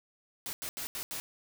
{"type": "noise bursts at uneven times", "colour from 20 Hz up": "white", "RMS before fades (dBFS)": -38, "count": 5, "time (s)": [[0.46, 0.53], [0.62, 0.69], [0.77, 0.87], [0.95, 1.03], [1.11, 1.2]], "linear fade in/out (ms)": 0, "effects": []}